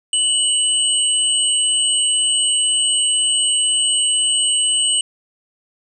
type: tone pair together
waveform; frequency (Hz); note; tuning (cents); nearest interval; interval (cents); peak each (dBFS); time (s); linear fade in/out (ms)
sine; 2960 / 8362; F#7 / C9; 0 / -2; octave + tritone; 1798; -17; 0.13-5.01; 2
effects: none